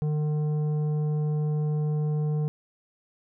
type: tone with tanh clipping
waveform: sine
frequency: 151.1 Hz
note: D3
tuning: 50 cents sharp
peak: -25 dBFS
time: 0.02-2.48 s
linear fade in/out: 0 ms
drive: 9 dB
effects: none